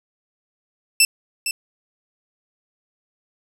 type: tone with echo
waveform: 15% pulse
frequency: 2664 Hz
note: E7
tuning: 18 cents sharp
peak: -4 dBFS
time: 1-1.05 s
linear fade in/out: 2 ms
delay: 460 ms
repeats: 1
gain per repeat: -10 dB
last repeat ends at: 1.51 s
effects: none